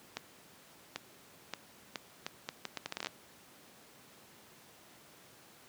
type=accelerating click train; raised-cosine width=0.2 ms; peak=-19 dBFS; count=16; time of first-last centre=0.17-3.07 s; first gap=790 ms; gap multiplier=0.73; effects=pink hiss -58 dBFS RMS until 5.68 s + high-pass 150 Hz 12 dB/octave